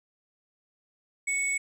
sine tone pair together, 2217 / 7882 Hz, C#7 / B8, 0 / -4 cents, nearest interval octave + minor seventh, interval 2196 cents, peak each -26 / -30 dBFS, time 1.27-1.58 s, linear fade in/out 10 ms, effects tanh soft clip ceiling -19 dBFS

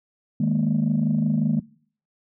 sine chord, D# suspended fourth, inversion none, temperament equal, 155.56 / 207.7 / 233.1 Hz, D#3 / G#3 / A#3, 0 / 0 / 0 cents, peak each -22 dBFS, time 0.4-1.6 s, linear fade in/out 5 ms, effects noise-tail reverb RT60 0.5 s tail -21 dB re dry + tanh soft clip ceiling -13 dBFS

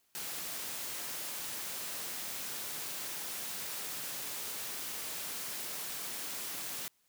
white high-pass noise, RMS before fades -40 dBFS, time 0.15-6.88 s, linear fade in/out 0 ms, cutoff 120 Hz, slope 12 dB/octave, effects white hiss -73 dBFS RMS until 7.08 s

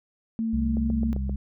sine tone with vibrato, 224.7 Hz, A3, 37 cents sharp, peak -24 dBFS, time 0.39-1.13 s, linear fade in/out 0 ms, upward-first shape sine, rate 4.6 Hz, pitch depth 8 cents each way
harmonic tone, 66.4 Hz, C2, 26 cents sharp, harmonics 1 / 2 / 3, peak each -26 / -37 / -33 dBFS, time 0.53-1.36 s, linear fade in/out 5 ms
click train, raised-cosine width 2 ms, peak -22 dBFS, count 5, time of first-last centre 0.77-1.295 s, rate 7.62 Hz
effects none

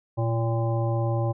harmonic tone with a mistuned harmonic, 114.2 Hz, A#2, 35 cents flat, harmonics 1 / 3 / 5 / 7 / 9, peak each -23 / -32 / -31 / -34 / -39 dBFS, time 0.17-1.33 s, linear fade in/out 20 ms, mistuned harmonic 1, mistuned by +47 cents, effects none

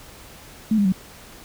sine tone with pitch steps, 218.4 / 202.6 / 187.94 Hz, A3 / G#3 / F#3, -13 / -43 / +27 cents, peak -15 dBFS, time 0.71-0.923 s, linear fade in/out 5 ms, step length 71 ms, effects pink hiss -44 dBFS RMS until 1.44 s

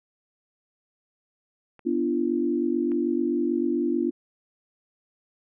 clicks, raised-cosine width 0.5 ms, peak -34 / -31 dBFS, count 2, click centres 1.793 / 2.918 s
sine chord, B diminished, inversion none, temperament equal with one note detuned, 246.9 / 293.7 / 342.8 Hz, B3 / D4 / F4, 0 / 0 / -32 cents, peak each -27 / -27 / -25 dBFS, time 1.85-4.11 s, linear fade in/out 20 ms
effects none

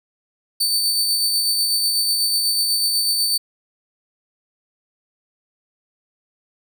sawtooth tone with tremolo, 4552 Hz, C#8, 45 cents sharp, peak -13 dBFS, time 0.6-3.38 s, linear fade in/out 10 ms, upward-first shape sine, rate 8.1 Hz, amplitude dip 30%, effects none

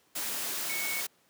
sine tone in noise, 2217 Hz, C#7, in tune, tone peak -34 dBFS, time 0.69-1.01 s, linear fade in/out 10 ms, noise white, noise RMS -34 dBFS, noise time 0.15-1.07 s, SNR -3 dB, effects pink hiss -66 dBFS RMS until 1.29 s + high-pass 200 Hz 12 dB/octave

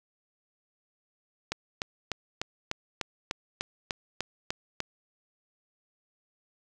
click train, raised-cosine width 0.2 ms, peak -13 dBFS, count 12, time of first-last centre 1.52-4.804 s, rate 3.35 Hz, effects none

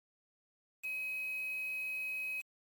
sine tone with quantisation, 2537 Hz, D#7, 33 cents sharp, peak -36 dBFS, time 0.83-2.42 s, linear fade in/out 20 ms, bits 8, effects MP3 96 kbps

